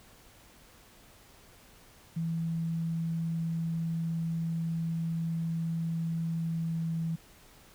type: tone with pitch glide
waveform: sine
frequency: 164.81 to 163.86 Hz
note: E3 to E3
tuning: 0 to -10 cents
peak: -29 dBFS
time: 2.16-7.16 s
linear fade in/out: 10 ms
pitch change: -10 cents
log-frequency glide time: 6.35-6.96 s
effects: pink hiss -57 dBFS RMS until 7.74 s